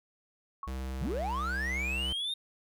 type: tone with exponential decay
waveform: sine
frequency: 1108.7 Hz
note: C#6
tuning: in tune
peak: -33 dBFS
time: 0.63-0.77 s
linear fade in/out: 2 ms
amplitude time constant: 29 ms
type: tone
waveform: square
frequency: 65.41 Hz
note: C2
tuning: in tune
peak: -35 dBFS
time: 0.67-2.13 s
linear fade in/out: 5 ms
type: linear sweep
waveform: triangle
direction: up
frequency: 103.83 to 3716 Hz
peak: -30 dBFS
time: 1.01-2.34 s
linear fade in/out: 5 ms
effects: none